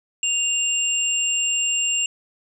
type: tone pair together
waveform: sine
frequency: 2794 / 7469 Hz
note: F7 / A#8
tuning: 0 / +2 cents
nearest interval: octave + perfect fourth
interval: 1702 cents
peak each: -21 / -23 dBFS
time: 0.23-2.06 s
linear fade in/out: 2 ms
effects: none